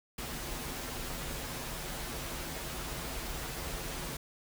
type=noise with comb filter; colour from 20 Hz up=pink; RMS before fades=-39 dBFS; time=0.18-4.17 s; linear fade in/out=5 ms; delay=10 ms; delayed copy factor=-0.6; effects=none